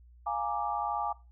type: chord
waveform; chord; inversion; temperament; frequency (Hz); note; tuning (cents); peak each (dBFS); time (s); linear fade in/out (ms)
sine; Bb dominant seventh; second; equal; 698.5 / 830.6 / 932.3 / 1174.7; F5 / Ab5 / Bb5 / D6; 0 / 0 / 0 / 0; -37 / -32 / -38 / -35; 0.26-1.13; 10
effects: noise-tail reverb RT60 0.3 s tail -20 dB re dry + added 60 Hz sine -53 dBFS peak until 1.31 s

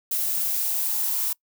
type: noise with high-pass filter sweep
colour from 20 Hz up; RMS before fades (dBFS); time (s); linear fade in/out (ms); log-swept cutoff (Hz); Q
violet; -25; 0.11-1.33; 5; 610 to 960; 8.7
effects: noise-tail reverb RT60 0.1 s tail -24 dB re dry

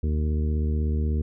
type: harmonic tone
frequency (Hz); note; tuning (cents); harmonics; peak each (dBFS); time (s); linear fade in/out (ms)
76.3; D#2; -33; 1 / 2 / 3 / 4 / 5 / 6; -22 / -33 / -32 / -40 / -38 / -41; 0.03-1.22; 5
effects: none

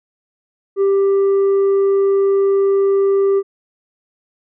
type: tone with tanh clipping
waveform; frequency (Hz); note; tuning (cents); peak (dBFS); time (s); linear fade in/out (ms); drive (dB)
sine; 393.6; G4; +7; -12; 0.76-3.43; 50; 3
effects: none

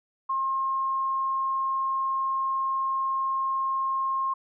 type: tone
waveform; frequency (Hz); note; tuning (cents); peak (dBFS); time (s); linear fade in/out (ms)
sine; 1069; C6; +37; -24; 0.29-4.34; 10
effects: none

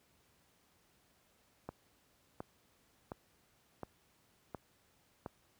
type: click train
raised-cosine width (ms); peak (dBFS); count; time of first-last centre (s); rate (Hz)
1; -27; 6; 1.69-5.261; 1.4
effects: pink hiss -71 dBFS RMS until 5.59 s + high-pass 60 Hz 12 dB/octave

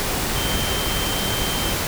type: tone in noise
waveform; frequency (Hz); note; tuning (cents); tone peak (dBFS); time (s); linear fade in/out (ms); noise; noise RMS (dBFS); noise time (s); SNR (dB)
sine; 3128; G7; -4; -28; 0.36-1.73; 0; pink; -23; 0-1.87; -8
effects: none

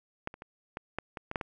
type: clicks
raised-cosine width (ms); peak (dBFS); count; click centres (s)
0.5; -18 / -30 / -28 / -21 / -17 / -23 / -21 / -15 / -20; 9; 0.274 / 0.341 / 0.421 / 0.771 / 0.986 / 1.172 / 1.314 / 1.358 / 1.412
effects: none

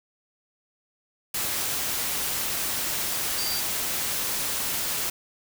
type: tone in noise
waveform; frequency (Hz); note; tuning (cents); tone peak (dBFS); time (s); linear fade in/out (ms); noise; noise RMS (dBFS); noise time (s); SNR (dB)
sine; 4699; D8; 0; -30; 3.38-3.6; 5; white; -28; 1.34-5.1; -5
effects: none

